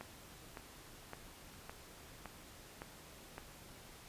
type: click train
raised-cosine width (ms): 0.5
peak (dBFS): -30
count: 7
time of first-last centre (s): 0.01-3.381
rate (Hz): 1.78
effects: pink hiss -56 dBFS RMS until 4.08 s + resampled to 32000 Hz